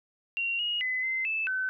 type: tone with pitch steps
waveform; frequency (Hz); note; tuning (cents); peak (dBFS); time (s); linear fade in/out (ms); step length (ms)
sine; 2753 / 2879 / 2021 / 2067 / 2628 / 1521; F7 / F#7 / B6 / C7 / E7 / F#6; -25 / -48 / +39 / -22 / -6 / +47; -27; 0.37-1.69; 0; 220
effects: none